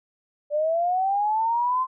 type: linear sweep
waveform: sine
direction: up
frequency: 582 to 1046.5 Hz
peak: -20 dBFS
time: 0.5-1.87 s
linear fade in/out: 50 ms
effects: none